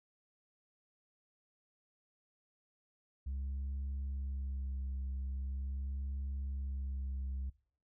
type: tone with vibrato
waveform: sine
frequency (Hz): 67.3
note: C2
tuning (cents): +49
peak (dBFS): -34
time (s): 3.26-7.5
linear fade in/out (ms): 10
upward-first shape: sine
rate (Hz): 0.42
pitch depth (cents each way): 26
effects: noise-tail reverb RT60 0.5 s tail -21 dB re dry + tanh soft clip ceiling -35 dBFS